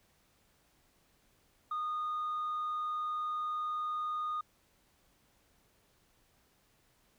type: tone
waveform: sine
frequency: 1230 Hz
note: D#6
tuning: 20 cents flat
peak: -31 dBFS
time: 1.71-4.41 s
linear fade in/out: 5 ms
effects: tanh soft clip ceiling -31 dBFS + pink hiss -70 dBFS RMS until 7.18 s